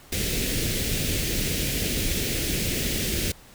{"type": "band-stop noise", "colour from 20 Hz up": "pink", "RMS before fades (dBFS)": -26, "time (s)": [0.12, 3.32], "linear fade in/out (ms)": 5, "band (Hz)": [500, 2000], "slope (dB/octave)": 24, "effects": ["pink hiss -50 dBFS RMS until 3.54 s"]}